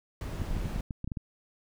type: noise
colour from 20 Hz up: brown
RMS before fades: -34 dBFS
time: 0.21-0.81 s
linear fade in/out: 2 ms
type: clicks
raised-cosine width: 5 ms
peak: -22 dBFS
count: 11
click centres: 0.417 / 0.511 / 0.567 / 0.657 / 0.761 / 0.802 / 0.908 / 1.044 / 1.076 / 1.118 / 1.172 s
effects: none